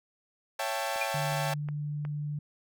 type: chord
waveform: sawtooth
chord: A dominant seventh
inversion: first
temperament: equal with one note detuned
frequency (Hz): 554.4 / 668.1 / 784 / 880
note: C#5 / E5 / G5 / A5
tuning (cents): 0 / +23 / 0 / 0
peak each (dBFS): -32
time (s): 0.59-1.54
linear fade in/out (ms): 5
type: click train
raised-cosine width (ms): 0.5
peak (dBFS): -28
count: 4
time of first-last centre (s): 0.96-2.051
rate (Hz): 2.75
type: tone with exponential decay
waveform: sine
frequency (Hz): 2400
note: D7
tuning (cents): +37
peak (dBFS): -25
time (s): 1.01-1.11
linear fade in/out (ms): 5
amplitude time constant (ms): 21
type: tone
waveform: sine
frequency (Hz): 147.8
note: D3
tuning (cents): +11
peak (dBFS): -31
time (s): 1.14-2.39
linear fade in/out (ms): 5
effects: none